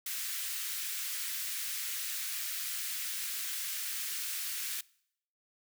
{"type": "high-pass noise", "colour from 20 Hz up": "white", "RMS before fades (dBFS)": -37, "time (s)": [0.06, 4.81], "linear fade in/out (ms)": 5, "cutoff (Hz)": 1500, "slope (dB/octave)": 24, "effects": ["noise-tail reverb RT60 0.7 s tail -23 dB re dry"]}